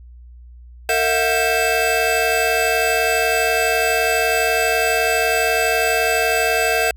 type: tone cluster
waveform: square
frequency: 455.2 / 651 / 723 / 1579 / 2633 Hz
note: A#4 / E5 / F#5 / G6 / E7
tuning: -41 / -22 / -40 / +12 / -3 cents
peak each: -23 dBFS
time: 0.89-6.91 s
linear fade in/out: 2 ms
effects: added 60 Hz sine -38 dBFS peak until 6.96 s